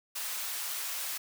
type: high-pass noise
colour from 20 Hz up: white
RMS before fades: -36 dBFS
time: 0.15-1.18 s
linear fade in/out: 10 ms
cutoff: 790 Hz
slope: 12 dB/octave
effects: none